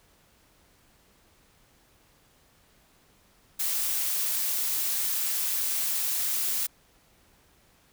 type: noise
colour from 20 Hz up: blue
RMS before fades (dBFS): -28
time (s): 3.59-6.67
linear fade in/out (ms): 10
effects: pink hiss -62 dBFS RMS until 7.92 s